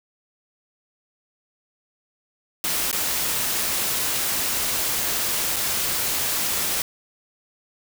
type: noise with dropouts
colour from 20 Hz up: white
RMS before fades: -24 dBFS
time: 2.64-6.82 s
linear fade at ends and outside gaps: 1 ms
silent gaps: 2.914-2.928 / 5.561-5.565 s
effects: none